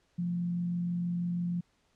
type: tone with frequency modulation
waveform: sine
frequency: 174.61 Hz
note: F3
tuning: in tune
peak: -29 dBFS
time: 0.18-1.61 s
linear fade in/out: 10 ms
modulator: 46.2 Hz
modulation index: 0.22
effects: pink hiss -71 dBFS RMS until 1.95 s + low-pass 7000 Hz 12 dB/octave